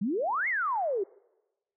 sine exponential two-way sweep, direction up then down, 181.5 to 2197 to 365 Hz, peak -26 dBFS, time 0.01-1.04 s, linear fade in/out 10 ms, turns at 0.48 s, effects noise-tail reverb RT60 1.0 s tail -24 dB re dry

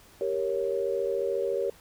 sine chord, G diminished, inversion none, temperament equal, 392 / 466.2 / 554.4 Hz, G4 / Bb4 / Db5, 0 / 0 / 0 cents, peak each -30 dBFS, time 0.21-1.7 s, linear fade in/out 2 ms, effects pink hiss -55 dBFS RMS until 1.8 s

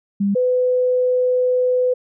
sine tone pair in turn, 200 / 502.2 Hz, G3 / B4, +35 / +29 cents, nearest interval octave + major third, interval 1594 cents, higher second, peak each -15 / -14 dBFS, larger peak second, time 0.2-0.35 / 0.35-1.94 s, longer second, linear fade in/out 10 ms, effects none

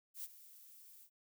violet noise with ADSR envelope, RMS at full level -43 dBFS, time 0.14-1.1 s, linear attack 95 ms, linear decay 35 ms, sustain -16 dB, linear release 71 ms, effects none

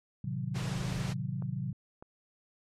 sine chord, A diminished seventh, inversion none, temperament equal, 110 / 130.81 / 155.56 / 185 Hz, A2 / C3 / Eb3 / Gb3, 0 / 0 / 0 / 0 cents, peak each -40 / -35 / -39 / -38 dBFS, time 0.24-1.73 s, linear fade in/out 5 ms
pink noise, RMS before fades -40 dBFS, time 0.54-1.14 s, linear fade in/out 20 ms
clicks, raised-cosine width 1 ms, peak -33 dBFS, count 2, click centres 1.423 / 2.025 s
effects low-pass 7000 Hz 12 dB/octave + MP3 64 kbps

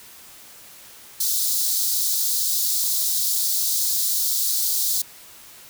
white high-pass noise, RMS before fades -22 dBFS, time 1.2-5.02 s, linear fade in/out 5 ms, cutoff 3800 Hz, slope 48 dB/octave, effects white hiss -45 dBFS RMS until 5.69 s

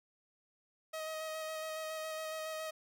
sawtooth tone with vibrato, 631 Hz, D#5, 24 cents sharp, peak -35 dBFS, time 0.93-2.71 s, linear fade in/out 10 ms, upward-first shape square, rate 7.2 Hz, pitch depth 12 cents each way, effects none

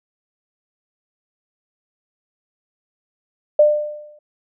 sine tone with exponential decay, 598 Hz, D5, 31 cents sharp, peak -6 dBFS, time 3.59-4.19 s, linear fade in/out 5 ms, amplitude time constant 130 ms, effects none

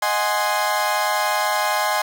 30% pulse chord, Ab dominant seventh, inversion second, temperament equal, 622.3 / 740 / 830.6 / 1046.5 Hz, Eb5 / Gb5 / Ab5 / C6, 0 / 0 / 0 / 0 cents, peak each -23 / -24 / -20 / -21 dBFS, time 0.02-2.02 s, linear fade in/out 5 ms, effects none

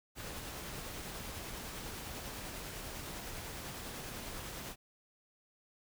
pink noise with tremolo, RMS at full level -43 dBFS, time 0.15-4.76 s, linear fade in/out 50 ms, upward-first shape triangle, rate 10 Hz, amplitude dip 25%, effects none

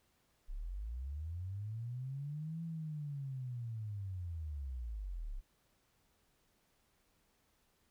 sine linear two-way sweep, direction up then down, 30.64 to 167.1 to 30.64 Hz, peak -39 dBFS, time 0.48-5.41 s, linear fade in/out 20 ms, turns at 2.63 s, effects pink hiss -75 dBFS RMS until 7.9 s

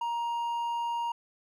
triangle tone with hard clipping, 940 Hz, A#5, 14 cents sharp, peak -30 dBFS, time 0.01-1.12 s, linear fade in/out 5 ms, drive 7 dB, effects none

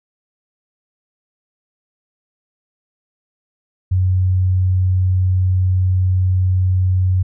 sine tone, 92.5 Hz, F#2, in tune, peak -12 dBFS, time 3.91-7.23 s, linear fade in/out 10 ms, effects none

